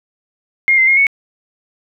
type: tone with pitch steps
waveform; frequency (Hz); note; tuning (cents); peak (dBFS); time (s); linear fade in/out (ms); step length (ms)
sine; 2132 / 2074 / 2142 / 2215; C7 / C7 / C7 / C#7; +32 / -16 / +40 / -2; -8; 0.68-1.068; 0; 97
effects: none